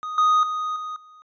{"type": "tone with level steps", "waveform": "triangle", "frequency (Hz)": 1244.5, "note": "D#6", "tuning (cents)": 0, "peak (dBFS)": [-26, -13, -22, -27, -44], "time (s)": [0.03, 1.22], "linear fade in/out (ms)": 0, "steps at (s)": [0.18, 0.43, 0.76, 0.96], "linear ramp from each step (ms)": 2, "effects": ["resampled to 16000 Hz"]}